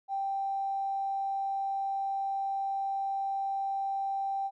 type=tone with tanh clipping; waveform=triangle; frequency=784 Hz; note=G5; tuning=in tune; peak=-29 dBFS; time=0.08-4.51 s; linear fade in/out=50 ms; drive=3 dB; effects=none